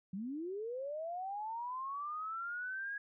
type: linear sweep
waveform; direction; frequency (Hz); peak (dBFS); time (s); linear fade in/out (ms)
sine; up; 178.7 to 1661.2; -38; 0.13-2.98; 5
effects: none